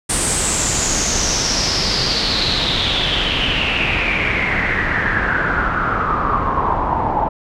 pink noise with low-pass filter sweep, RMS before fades -18 dBFS, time 0.09-7.29 s, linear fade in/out 10 ms, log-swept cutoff 8900 to 850 Hz, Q 6.8, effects none

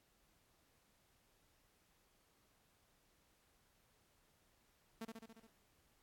sawtooth tone with echo, 225 Hz, A3, 39 cents sharp, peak -40 dBFS, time 5.01-5.05 s, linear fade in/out 5 ms, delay 70 ms, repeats 6, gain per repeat -3 dB, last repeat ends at 5.47 s, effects pink hiss -75 dBFS RMS until 6.02 s + AAC 64 kbps

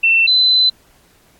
sine tone pair in turn, 2689 / 4029 Hz, E7 / B7, +34 / +34 cents, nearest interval perfect fifth, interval 700 cents, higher second, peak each -9 dBFS, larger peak neither, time 0.03-0.27 / 0.27-0.7 s, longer second, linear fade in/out 10 ms, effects pink hiss -53 dBFS RMS until 1.39 s + AAC 64 kbps

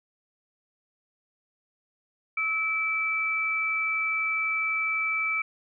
sine tone pair together, 1300 / 2316 Hz, E6 / D7, -24 / -25 cents, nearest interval minor seventh, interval 999 cents, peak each -32 / -25 dBFS, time 2.37-5.42 s, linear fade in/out 5 ms, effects none

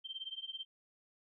sine tone with tremolo, 3136 Hz, G7, in tune, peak -37 dBFS, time 0.04-0.65 s, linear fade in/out 20 ms, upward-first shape triangle, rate 18 Hz, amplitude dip 100%, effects none

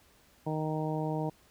harmonic tone, 155.56 Hz, D#3, in tune, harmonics 1 / 2 / 3 / 4 / 5 / 6, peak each -33 / -36 / -38 / -39 / -40 / -41 dBFS, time 0.46-1.3 s, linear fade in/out 10 ms, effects pink hiss -63 dBFS RMS until 1.5 s

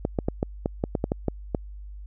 clicks, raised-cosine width 2 ms, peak -10 dBFS, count 11, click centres 0.051 / 0.188 / 0.285 / 0.429 / 0.659 / 0.839 / 0.952 / 1.041 / 1.119 / 1.283 / 1.548 s, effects added 50 Hz sine -37 dBFS peak until 2.06 s

